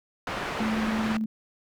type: low-pass noise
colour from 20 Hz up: white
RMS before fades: -32 dBFS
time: 0.27-1.17 s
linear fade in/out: 2 ms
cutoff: 1700 Hz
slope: 12 dB/octave
type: tone with tremolo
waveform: sine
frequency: 218.9 Hz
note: A3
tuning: 9 cents flat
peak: -24 dBFS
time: 0.6-1.26 s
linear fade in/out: 5 ms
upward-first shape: square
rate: 18 Hz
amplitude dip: 25%
effects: none